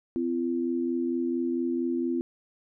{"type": "tone pair together", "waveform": "sine", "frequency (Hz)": [256.1, 340.5], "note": ["C4", "F4"], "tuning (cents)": [-37, -44], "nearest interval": "perfect fourth", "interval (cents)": 493, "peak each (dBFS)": -28, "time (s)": [0.16, 2.21], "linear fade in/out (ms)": 0, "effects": []}